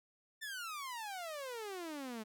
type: exponential sweep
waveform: sawtooth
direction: down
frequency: 1804 to 210.9 Hz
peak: -38 dBFS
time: 0.41-2.24 s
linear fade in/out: 20 ms
effects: none